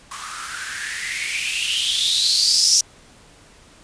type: noise with band-pass filter sweep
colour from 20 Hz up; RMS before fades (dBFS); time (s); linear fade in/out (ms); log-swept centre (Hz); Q
violet; -21; 0.11-2.81; 5; 1100 to 5700; 8.2
effects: pink hiss -49 dBFS RMS until 3.83 s + resampled to 22050 Hz